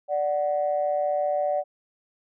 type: tone pair together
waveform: sine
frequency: 587.3 / 742 Hz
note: D5 / F#5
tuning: 0 / +5 cents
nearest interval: major third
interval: 405 cents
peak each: -23 / -26 dBFS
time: 0.08-1.64 s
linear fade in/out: 50 ms
effects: tanh soft clip ceiling -14 dBFS